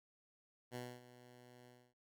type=tone with ADSR envelope; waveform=10% pulse; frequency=123.47 Hz; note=B2; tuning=in tune; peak=-35 dBFS; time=0.71-1.94 s; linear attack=43 ms; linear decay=250 ms; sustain=-16 dB; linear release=270 ms; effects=none